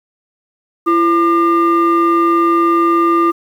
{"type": "tone pair together", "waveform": "sine", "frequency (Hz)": [336.7, 1200], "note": ["E4", "D6"], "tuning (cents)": [37, 37], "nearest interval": "octave + minor seventh", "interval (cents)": 2200, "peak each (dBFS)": -10, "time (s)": [0.86, 3.32], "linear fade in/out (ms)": 20, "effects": ["tanh soft clip ceiling -6 dBFS", "7-bit"]}